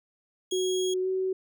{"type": "tone", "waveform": "25% pulse", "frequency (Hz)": 3300, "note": "G#7", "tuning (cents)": -12, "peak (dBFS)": -29, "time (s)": [0.51, 0.94], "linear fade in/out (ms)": 5}
{"type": "tone with pitch glide", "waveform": "sine", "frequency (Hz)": [370, 376.5], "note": ["F#4", "F#4"], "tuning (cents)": [0, 30], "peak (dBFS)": -25, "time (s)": [0.52, 1.33], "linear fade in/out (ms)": 5, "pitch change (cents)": 30, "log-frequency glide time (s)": [1.01, 1.08]}
{"effects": []}